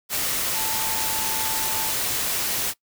sine tone in noise, 880 Hz, A5, in tune, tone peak -32 dBFS, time 0.52-1.93 s, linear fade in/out 50 ms, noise white, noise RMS -25 dBFS, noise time 0.09-2.74 s, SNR -10 dB, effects noise-tail reverb RT60 0.1 s tail -20 dB re dry

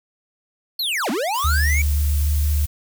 square linear two-way sweep, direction down then up, 4435 to 196 to 2314 Hz, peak -21 dBFS, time 0.79-1.82 s, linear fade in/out 5 ms, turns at 1.1 s
blue noise, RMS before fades -32 dBFS, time 1.33-2.67 s, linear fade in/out 20 ms
sine tone with vibrato, 73.42 Hz, D2, in tune, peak -16 dBFS, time 1.44-2.66 s, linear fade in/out 10 ms, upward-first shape square, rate 1.3 Hz, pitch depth 11 cents each way
effects none

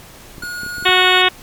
clicks, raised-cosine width 3 ms, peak -21 dBFS, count 7, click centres 0.382 / 0.436 / 0.634 / 0.664 / 0.783 / 0.826 / 0.891 s
square tone with pitch glide, 1443 to 1459.8 Hz, F#6 to F#6, -44 to -24 cents, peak -25 dBFS, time 0.42-1.22 s, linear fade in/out 5 ms, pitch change +20 cents, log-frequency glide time 0.77-1.03 s
harmonic tone, 367.9 Hz, F#4, 10 cents flat, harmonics 1 / 2 / 3 / 4 / 5 / 6 / 7 / 8 / 9 / 10, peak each -19 / -19 / -19 / -19 / -19 / -19 / -19 / -19 / -19 / -19 dBFS, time 0.85-1.29 s, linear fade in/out 10 ms
effects pink hiss -40 dBFS RMS until 1.42 s + MP3 96 kbps

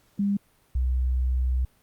sine tone pair in turn, 200.9 / 63.28 Hz, G3 / B1, +43 / +43 cents, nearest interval octave + minor sixth, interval 2000 cents, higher first, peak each -21 dBFS, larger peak neither, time 0.19-0.37 / 0.75-1.65 s, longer second, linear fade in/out 5 ms, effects pink hiss -63 dBFS RMS until 1.82 s + Opus 48 kbps

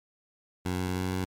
15% pulse tone with pitch steps, 90.9 / 91.59 / 92.28 / 92.97 Hz, F#2 / F#2 / F#2 / F#2, -30 / -17 / -4 / +9 cents, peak -22 dBFS, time 0.65-1.25 s, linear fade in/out 10 ms, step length 150 ms, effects MP3 96 kbps

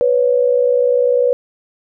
sine tone pair together, 493.9 / 554 Hz, B4 / C#5, 0 / -1 cents, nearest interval major second, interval 199 cents, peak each -12 / -16 dBFS, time 0.01-1.33 s, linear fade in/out 0 ms, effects none

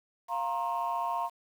sine chord, F suspended fourth, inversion none, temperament equal with one note detuned, 698.5 / 932.3 / 1067.3 Hz, F5 / Bb5 / C6, 0 / 0 / +34 cents, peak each -33 / -31 / -33 dBFS, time 0.28-1.3 s, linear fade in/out 50 ms, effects tanh soft clip ceiling -23 dBFS + 9-bit

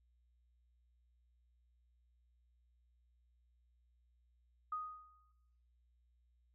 sine tone with exponential decay, 1244.5 Hz, D#6, in tune, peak -36 dBFS, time 4.72-5.32 s, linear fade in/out 5 ms, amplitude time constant 130 ms, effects noise-tail reverb RT60 0.9 s tail -20 dB re dry + added 60 Hz sine -70 dBFS peak until 6.54 s

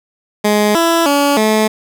15% pulse tone with pitch steps, 209.3 / 333.7 / 284.7 / 216.5 Hz, G#3 / E4 / C#4 / A3, +14 / +21 / +46 / -28 cents, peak -4 dBFS, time 0.44-1.68 s, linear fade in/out 10 ms, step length 310 ms, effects none

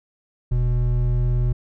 triangle tone pair together, 40.75 / 122.1 Hz, E1 / B2, -19 / -19 cents, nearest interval octave + perfect fifth, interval 1900 cents, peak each -18 / -17 dBFS, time 0.51-1.53 s, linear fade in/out 10 ms, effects none

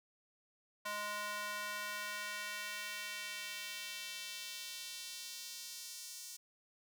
square tone with high-pass filter sweep, 207.7 Hz, G#3, in tune, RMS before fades -44 dBFS, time 0.85-6.37 s, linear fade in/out 10 ms, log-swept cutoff 1000 to 6000 Hz, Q 1.3, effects none

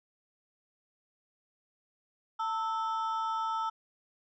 triangle ring-modulated tone, 1104 Hz, C#6, 7 cents flat, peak -25 dBFS, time 2.39-3.7 s, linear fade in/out 10 ms, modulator 208 Hz, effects resampled to 16000 Hz

